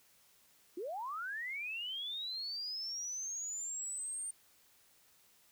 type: linear sweep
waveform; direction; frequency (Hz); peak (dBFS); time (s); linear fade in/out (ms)
sine; up; 319.8 to 8870; -38; 0.77-4.31; 5
effects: white hiss -67 dBFS RMS until 5.51 s